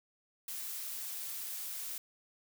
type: noise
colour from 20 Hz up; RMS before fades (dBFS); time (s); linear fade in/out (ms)
blue; -41; 0.48-1.98; 2
effects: none